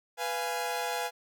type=chord; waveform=sawtooth; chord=F diminished; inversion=second; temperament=equal with one note detuned; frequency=493.9 / 691.2 / 830.6 Hz; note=Cb5 / F5 / Ab5; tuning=0 / -18 / 0 cents; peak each=-32 / -32 / -30 dBFS; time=0.17-1.11 s; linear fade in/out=50 ms; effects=none